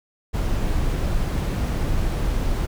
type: noise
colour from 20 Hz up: brown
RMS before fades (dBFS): -22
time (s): 0.33-2.67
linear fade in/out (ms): 20
effects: none

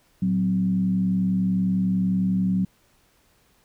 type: tone with frequency modulation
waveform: sine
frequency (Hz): 186.6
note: F#3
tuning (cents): +15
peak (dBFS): -19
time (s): 0.22-2.65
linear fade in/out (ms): 5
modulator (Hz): 71.1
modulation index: 0.5
effects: pink hiss -62 dBFS RMS until 3.64 s

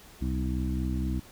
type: harmonic tone with a mistuned harmonic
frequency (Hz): 64.1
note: C2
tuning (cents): -35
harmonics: 1 / 2 / 3 / 4 / 5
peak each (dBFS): -29 / -36 / -34 / -36 / -37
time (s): 0.21-1.2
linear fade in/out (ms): 10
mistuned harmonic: 1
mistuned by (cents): +79
effects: pink hiss -52 dBFS RMS until 1.31 s

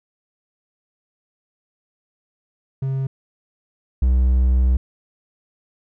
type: tone pair in turn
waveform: triangle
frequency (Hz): 134 / 63.24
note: C3 / B1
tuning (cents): +42 / +42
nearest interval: octave + minor second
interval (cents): 1300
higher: first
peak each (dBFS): -18 / -11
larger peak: second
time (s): 2.82-3.07 / 4.02-4.77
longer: second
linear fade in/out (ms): 5
effects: none

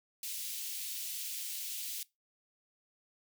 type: high-pass noise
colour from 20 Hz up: white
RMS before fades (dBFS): -40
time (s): 0.23-2.03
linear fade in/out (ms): 2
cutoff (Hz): 2600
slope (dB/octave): 24
effects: noise-tail reverb RT60 0.2 s tail -21 dB re dry

